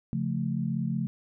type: chord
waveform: sine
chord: Db augmented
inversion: none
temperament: equal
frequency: 138.59 / 174.61 / 220 Hz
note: Db3 / F3 / A3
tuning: 0 / 0 / 0 cents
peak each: -31 dBFS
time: 0.13-1.07 s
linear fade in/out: 0 ms
effects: none